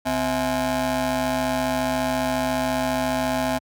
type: ring-modulated tone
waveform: 25% pulse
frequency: 196.1 Hz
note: G3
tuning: 1 cent sharp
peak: -14 dBFS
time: 0.05-3.59 s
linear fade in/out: 20 ms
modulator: 453 Hz
effects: high-pass 100 Hz 12 dB/octave